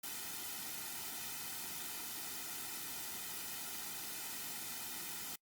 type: noise with comb filter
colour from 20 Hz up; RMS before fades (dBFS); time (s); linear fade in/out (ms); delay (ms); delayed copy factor
white; -44; 0.03-5.36; 10; 1.8; -0.7
effects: noise-tail reverb RT60 0.1 s tail -25 dB re dry + Opus 48 kbps